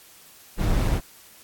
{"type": "noise with amplitude modulation", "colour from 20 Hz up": "brown", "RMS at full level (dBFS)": -19, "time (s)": [0.57, 1.01], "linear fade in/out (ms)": 50, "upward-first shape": "sine", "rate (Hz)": 169, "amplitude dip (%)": 45, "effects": ["white hiss -50 dBFS RMS until 1.43 s", "AAC 64 kbps"]}